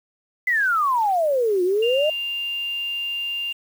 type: exponential two-way sweep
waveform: sine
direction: down then up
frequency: 2051 to 350 to 636 Hz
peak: -17 dBFS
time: 0.47-2.1 s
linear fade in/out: 5 ms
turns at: 1.63 s
type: tone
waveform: sine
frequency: 2794 Hz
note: F7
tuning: in tune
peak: -24 dBFS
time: 1.82-3.53 s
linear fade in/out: 10 ms
effects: 7-bit